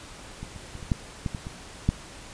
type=clicks; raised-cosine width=5 ms; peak=-23 / -29 / -26 / -28 / -10 / -15 / -19 / -22 / -8 dBFS; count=9; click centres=0.43 / 0.562 / 0.753 / 0.828 / 0.918 / 1.262 / 1.348 / 1.469 / 1.89 s; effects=pink hiss -44 dBFS RMS until 2.33 s + resampled to 22050 Hz